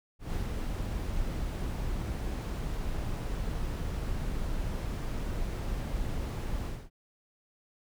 brown noise with ADSR envelope, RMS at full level -31 dBFS, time 0.19-6.9 s, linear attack 150 ms, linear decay 130 ms, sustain -2 dB, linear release 240 ms, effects none

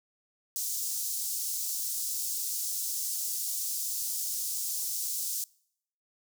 pink high-pass noise, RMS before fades -33 dBFS, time 0.56-5.44 s, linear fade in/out 0 ms, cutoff 5700 Hz, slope 24 dB/octave, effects noise-tail reverb RT60 0.7 s tail -25 dB re dry

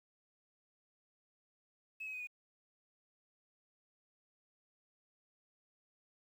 sine tone with pitch steps, 2589 / 2546 / 2504 / 2462 Hz, E7 / D#7 / D#7 / D#7, -32 / +39 / +10 / -19 cents, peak -40 dBFS, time 2-2.272 s, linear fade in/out 10 ms, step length 68 ms, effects tanh soft clip ceiling -37 dBFS + 11-bit

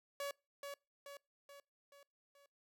sawtooth tone with echo, 565 Hz, C#5, 33 cents sharp, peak -36 dBFS, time 0.2-0.31 s, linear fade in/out 2 ms, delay 430 ms, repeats 5, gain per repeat -5 dB, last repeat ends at 2.46 s, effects noise-tail reverb RT60 0.3 s tail -26 dB re dry

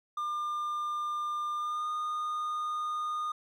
triangle tone with pitch glide, 1200 to 1224.5 Hz, D6 to D#6, +37 to -28 cents, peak -29 dBFS, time 0.17-3.32 s, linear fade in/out 5 ms, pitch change +35 cents, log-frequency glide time 1.56-1.89 s, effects none

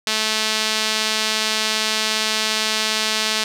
sawtooth tone with band-pass filter, 217.4 Hz, A3, 21 cents flat, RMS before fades -21 dBFS, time 0.07-3.44 s, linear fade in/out 2 ms, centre 4300 Hz, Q 1.2, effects none

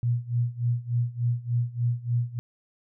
sine tone with tremolo, 120 Hz, B2, 49 cents flat, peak -20 dBFS, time 0.03-2.39 s, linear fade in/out 0 ms, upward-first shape sine, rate 3.4 Hz, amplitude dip 90%, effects none

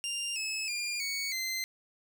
20% pulse tone with pitch steps, 2794 / 2592 / 2404 / 2230 / 2069 Hz, F7 / E7 / D7 / C#7 / C7, 0 / -30 / +40 / +10 / -20 cents, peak -27 dBFS, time 0.04-1.64 s, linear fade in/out 0 ms, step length 320 ms, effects none

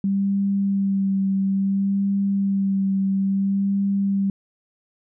sine tone with vibrato, 196 Hz, G3, in tune, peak -18 dBFS, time 0.04-4.3 s, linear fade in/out 2 ms, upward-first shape sine, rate 0.59 Hz, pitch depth 19 cents each way, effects none

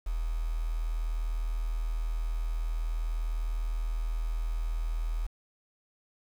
sine tone with quantisation, 40.23 Hz, E1, 41 cents flat, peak -28 dBFS, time 0.06-5.27 s, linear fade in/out 10 ms, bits 8, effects none

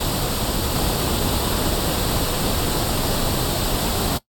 pink noise with comb filter, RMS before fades -22 dBFS, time 0-4.18 s, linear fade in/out 10 ms, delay 0.24 ms, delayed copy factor +0.55, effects noise-tail reverb RT60 0.1 s tail -17 dB re dry + AAC 64 kbps

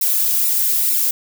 violet noise with flanger, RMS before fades -17 dBFS, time 0.01-1.11 s, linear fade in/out 5 ms, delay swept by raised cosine 0.63 to 2.83 ms, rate 2.2 Hz, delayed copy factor -0.85, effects none

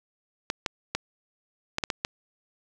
clicks, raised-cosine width 0.2 ms, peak -9 dBFS, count 7, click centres 0.501 / 0.662 / 0.95 / 1.784 / 1.838 / 1.902 / 2.049 s, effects none

